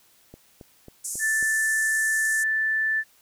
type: click train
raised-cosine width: 2 ms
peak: -29 dBFS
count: 5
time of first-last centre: 0.34-1.427 s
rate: 3.68 Hz
type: band-pass noise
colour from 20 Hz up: pink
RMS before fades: -32 dBFS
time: 1.04-2.44 s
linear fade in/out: 10 ms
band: 6400 to 11000 Hz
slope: 48 dB/octave
type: tone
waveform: sine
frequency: 1760 Hz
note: A6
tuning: in tune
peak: -21 dBFS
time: 1.19-3.04 s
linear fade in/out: 50 ms
effects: white hiss -59 dBFS RMS until 3.21 s

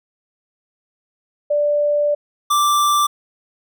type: tone pair in turn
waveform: sine / square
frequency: 587.3 / 1174.6 Hz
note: D5 / D6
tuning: 0 / 0 cents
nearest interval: octave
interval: 1200 cents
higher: second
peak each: -14 dBFS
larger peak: neither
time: 1.5-2.15 / 2.5-3.07 s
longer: first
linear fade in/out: 10 ms
effects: none

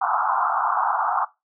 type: band-pass noise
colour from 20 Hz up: pink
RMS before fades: -22 dBFS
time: 0.01-1.25 s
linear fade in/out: 10 ms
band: 720 to 1400 Hz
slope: 96 dB/octave
effects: noise-tail reverb RT60 0.2 s tail -17 dB re dry

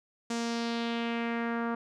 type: tone with low-pass filter sweep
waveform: sawtooth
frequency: 233.1 Hz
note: A#3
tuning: in tune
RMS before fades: -32 dBFS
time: 0.3-1.75 s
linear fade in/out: 5 ms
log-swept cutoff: 7100 to 1300 Hz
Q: 2.1
effects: none

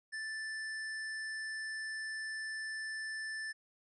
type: tone with tanh clipping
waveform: sine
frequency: 1760 Hz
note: A6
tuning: in tune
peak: -40 dBFS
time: 0.12-3.53 s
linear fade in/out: 20 ms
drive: 18 dB
effects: resampled to 24000 Hz

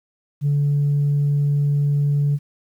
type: tone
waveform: sine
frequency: 144.1 Hz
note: D3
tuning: 33 cents flat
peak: -14 dBFS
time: 0.41-2.39 s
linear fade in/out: 50 ms
effects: tanh soft clip ceiling -13 dBFS + 9-bit

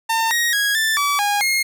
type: tone with pitch steps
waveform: sawtooth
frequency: 904 / 1882 / 1653 / 1768 / 1147 / 819 / 2144 Hz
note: A5 / A#6 / G#6 / A6 / D6 / G#5 / C7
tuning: +47 / +16 / -9 / +8 / -41 / -24 / +42 cents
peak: -13 dBFS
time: 0.09-1.63 s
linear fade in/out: 10 ms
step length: 220 ms
effects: none

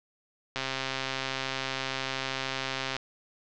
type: click train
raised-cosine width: 0.2 ms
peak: -13 dBFS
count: 321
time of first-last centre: 0.56-2.966 s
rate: 133 Hz
effects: low-pass 5000 Hz 12 dB/octave

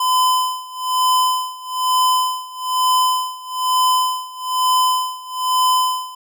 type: tone with tremolo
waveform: square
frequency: 1016 Hz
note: B5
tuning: 49 cents sharp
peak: -13 dBFS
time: 0-6.15 s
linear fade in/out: 5 ms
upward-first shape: sine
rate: 1.1 Hz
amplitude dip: 90%
effects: none

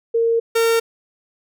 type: tone pair in turn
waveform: sine / 45% pulse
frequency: 460 / 457.7 Hz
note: A#4 / A#4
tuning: -23 / -32 cents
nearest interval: unison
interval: 9 cents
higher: first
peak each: -14 dBFS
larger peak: neither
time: 0.14-0.4 / 0.55-0.8 s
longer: first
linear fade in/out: 10 ms
effects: none

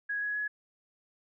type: tone with pitch steps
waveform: sine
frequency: 1661.2 / 1674.7 / 1688.3 Hz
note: G#6 / G#6 / G#6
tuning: 0 / +14 / +28 cents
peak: -30 dBFS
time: 0.09-0.48 s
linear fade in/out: 10 ms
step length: 130 ms
effects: none

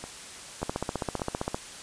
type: two click trains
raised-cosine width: 1 ms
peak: -14 / -23 dBFS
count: 15 / 3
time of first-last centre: 0.63-1.545 / 0.04-1.196 s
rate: 15.3 / 1.73 Hz
effects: white hiss -43 dBFS RMS until 1.82 s + resampled to 22050 Hz

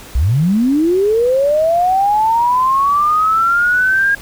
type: linear sweep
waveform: sine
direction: up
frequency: 52.3 to 1630 Hz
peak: -10 dBFS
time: 0.15-4.15 s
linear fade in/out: 5 ms
effects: pink hiss -36 dBFS RMS until 4.21 s

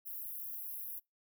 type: high-pass noise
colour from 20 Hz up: white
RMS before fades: -43 dBFS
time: 0.05-1 s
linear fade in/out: 20 ms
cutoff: 11000 Hz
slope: 96 dB/octave
effects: noise-tail reverb RT60 0.2 s tail -26 dB re dry

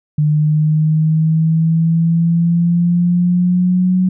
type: exponential sweep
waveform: sine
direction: up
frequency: 150 to 185 Hz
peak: -10 dBFS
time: 0.18-4.09 s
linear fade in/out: 5 ms
effects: none

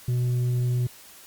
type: tone with tanh clipping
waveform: sine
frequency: 123.47 Hz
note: B2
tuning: in tune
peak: -22 dBFS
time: 0.08-0.87 s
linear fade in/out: 5 ms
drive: 4 dB
effects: white hiss -48 dBFS RMS until 1.26 s + Opus 48 kbps

